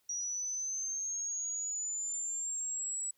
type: linear sweep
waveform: sine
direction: up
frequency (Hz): 5760 to 7860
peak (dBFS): -34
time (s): 0.09-3.11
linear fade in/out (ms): 5
effects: white hiss -74 dBFS RMS until 3.17 s